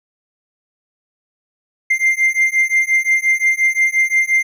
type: beating tone pair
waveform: triangle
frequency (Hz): 2093 / 2098.7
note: C7 / C7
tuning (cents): 0 / +5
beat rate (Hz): 5.7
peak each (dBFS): -14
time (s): 1.9-4.43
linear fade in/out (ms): 10
effects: none